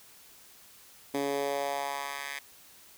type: tone with high-pass filter sweep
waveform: 10% pulse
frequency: 140.5 Hz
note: C#3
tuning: 24 cents sharp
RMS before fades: -33 dBFS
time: 1.14-2.39 s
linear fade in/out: 5 ms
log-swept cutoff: 290 to 1800 Hz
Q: 2
effects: white hiss -55 dBFS RMS until 2.97 s